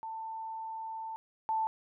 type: tone pair in turn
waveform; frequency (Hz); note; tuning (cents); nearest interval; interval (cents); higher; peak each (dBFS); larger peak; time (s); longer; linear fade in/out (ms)
sine; 891 / 883.3; A5 / A5; +22 / +6; unison; 16; first; -37 / -28; second; 0.03-1.16 / 1.49-1.67; first; 0
effects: none

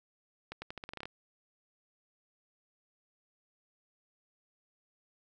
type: accelerating click train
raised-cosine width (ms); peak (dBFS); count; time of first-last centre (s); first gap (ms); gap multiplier
0.3; -25; 11; 0.52-1.055; 100; 0.85
effects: none

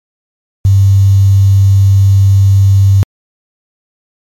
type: tone with quantisation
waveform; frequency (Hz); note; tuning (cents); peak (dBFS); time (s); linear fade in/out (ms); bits
sine; 98; G2; 0; -3; 0.65-3.03; 0; 5
effects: MP3 64 kbps

